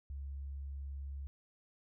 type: tone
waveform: sine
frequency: 69.3 Hz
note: C#2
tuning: in tune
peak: -40 dBFS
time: 0.1-1.27 s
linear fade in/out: 0 ms
effects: none